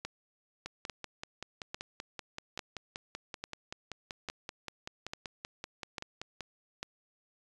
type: two click trains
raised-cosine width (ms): 0.2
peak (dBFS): -22 / -20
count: 31 / 9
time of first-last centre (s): 0.66-6.407 / 0.05-6.83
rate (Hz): 5.22 / 1.18
effects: resampled to 24000 Hz